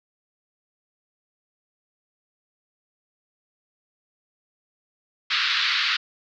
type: band-pass noise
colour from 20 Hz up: white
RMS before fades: -23 dBFS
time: 5.3-5.97 s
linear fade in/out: 10 ms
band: 1200 to 4500 Hz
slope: 48 dB/octave
effects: none